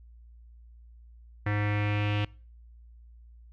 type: tone with low-pass filter sweep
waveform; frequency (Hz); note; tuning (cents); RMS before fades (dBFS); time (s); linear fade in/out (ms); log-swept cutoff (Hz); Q
square; 103.83; G#2; 0; -28; 1.46-2.25; 5; 1900 to 2900; 4.1
effects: noise-tail reverb RT60 0.4 s tail -24 dB re dry + added 58 Hz sine -49 dBFS peak until 3.52 s